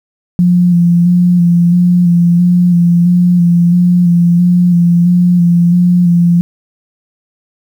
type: tone with vibrato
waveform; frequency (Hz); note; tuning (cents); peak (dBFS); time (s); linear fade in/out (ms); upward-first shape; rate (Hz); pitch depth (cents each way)
sine; 174.8; F3; +2; -5; 0.39-6.41; 0; square; 1.5; 23
effects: 7-bit